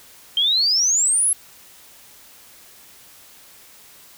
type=exponential sweep; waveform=sine; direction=up; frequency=3136 to 11240 Hz; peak=-15 dBFS; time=0.37-1.33 s; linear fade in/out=2 ms; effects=white hiss -47 dBFS RMS until 4.17 s